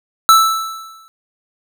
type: tone with exponential decay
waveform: square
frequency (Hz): 1318.5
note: E6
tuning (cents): 0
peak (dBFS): -4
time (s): 0.29-1.08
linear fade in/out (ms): 0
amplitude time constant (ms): 170
effects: none